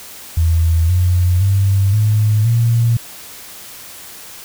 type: tone with pitch steps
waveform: sine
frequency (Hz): 82.41 / 89.87 / 98 / 106.87 / 116.55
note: E2 / F#2 / G2 / A2 / A#2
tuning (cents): 0 / -50 / 0 / -50 / 0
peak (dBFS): -10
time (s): 0.37-2.97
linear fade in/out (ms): 5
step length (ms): 520
effects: white hiss -35 dBFS RMS until 4.44 s